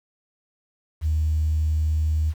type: tone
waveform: sine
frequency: 77.78 Hz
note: D#2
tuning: in tune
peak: -18 dBFS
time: 1.01-2.34 s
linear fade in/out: 50 ms
effects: tanh soft clip ceiling -14 dBFS + 8-bit